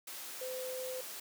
sine tone in noise, 512 Hz, C5, 38 cents flat, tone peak -38 dBFS, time 0.41-1.01 s, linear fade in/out 5 ms, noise white, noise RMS -45 dBFS, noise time 0.07-1.2 s, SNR +4 dB, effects high-pass 300 Hz 12 dB/octave

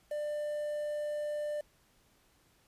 triangle tone with quantisation, 595 Hz, D5, 22 cents sharp, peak -31 dBFS, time 0.11-1.61 s, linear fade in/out 5 ms, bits 9, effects pink hiss -68 dBFS RMS until 2.67 s + resampled to 32000 Hz

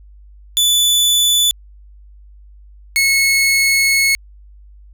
sawtooth tone pair in turn, 3480 / 2188 Hz, A7 / C#7, -20 / -23 cents, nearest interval minor sixth, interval 803 cents, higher first, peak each -8 dBFS, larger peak neither, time 0.57-1.51 / 2.96-4.15 s, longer second, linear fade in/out 0 ms, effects added 50 Hz sine -39 dBFS peak until 4.93 s

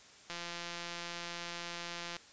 click train, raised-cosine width 0.2 ms, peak -24 dBFS, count 322, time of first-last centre 0.3-2.166 s, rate 172 Hz, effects white hiss -57 dBFS RMS until 2.32 s + resampled to 16000 Hz

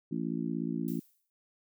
harmonic tone, 56.8 Hz, A#1, 44 cents flat, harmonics 3 / 4 / 5 / 6, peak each -36 / -35 / -36 / -40 dBFS, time 0.11-1 s, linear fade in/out 10 ms
violet noise with exponential decay, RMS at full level -46 dBFS, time 0.88-1.3 s, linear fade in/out 0 ms, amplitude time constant 91 ms
effects none

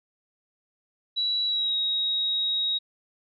sine tone with pitch glide, 3920 to 3793 Hz, B7 to A#7, -14 to +29 cents, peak -23 dBFS, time 1.16-2.79 s, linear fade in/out 20 ms, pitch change -57 cents, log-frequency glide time 1.46-1.76 s, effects none

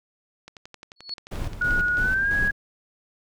click train, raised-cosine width 0.2 ms, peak -24 dBFS, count 18, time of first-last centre 0.48-1.971 s, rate 11.4 Hz
sine tone with exponential growth, 4386 Hz, C#8, 19 cents flat, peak -26 dBFS, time 0.96-1.14 s, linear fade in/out 5 ms, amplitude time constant 38 ms
brown noise with tremolo, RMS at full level -28 dBFS, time 1.31-2.52 s, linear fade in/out 10 ms, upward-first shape square, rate 3 Hz, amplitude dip 60%
sine tone with pitch glide, 1451 to 1657.2 Hz, F#6 to G#6, -34 to -4 cents, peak -20 dBFS, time 1.61-2.51 s, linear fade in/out 5 ms, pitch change +230 cents, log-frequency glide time 1.97-2.34 s
effects none

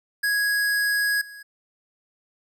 square tone with level steps, 1661.2 Hz, G#6, in tune, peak -21 / -40 dBFS, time 0.23-1.43 s, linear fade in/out 10 ms, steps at 1.21 s, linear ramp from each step 5 ms, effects none

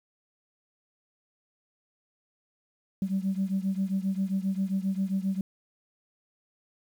sine beating tone pair, 190 / 197.5 Hz, F#3 / G3, +46 / +13 cents, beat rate 7.5 Hz, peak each -27 / -29 dBFS, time 3.02-5.41 s, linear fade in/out 2 ms, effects tanh soft clip ceiling -20 dBFS + 9-bit

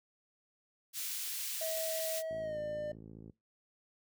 white high-pass noise, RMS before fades -39 dBFS, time 0.93-2.23 s, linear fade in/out 50 ms, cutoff 2500 Hz, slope 12 dB/octave
triangle tone with pitch glide, 643 to 599.9 Hz, E5 to D5, -43 to +37 cents, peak -34 dBFS, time 1.61-2.92 s, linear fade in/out 5 ms, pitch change -120 cents, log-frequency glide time 2.39-2.59 s
click train, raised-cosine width 3 ms, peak -37 dBFS, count 55, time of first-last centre 2.31-3.297 s, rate 54.7 Hz
effects noise-tail reverb RT60 0.2 s tail -21 dB re dry + high-pass 80 Hz 12 dB/octave

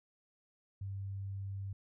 sine tone, 98 Hz, G2, in tune, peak -38 dBFS, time 0.81-1.73 s, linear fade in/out 5 ms, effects none

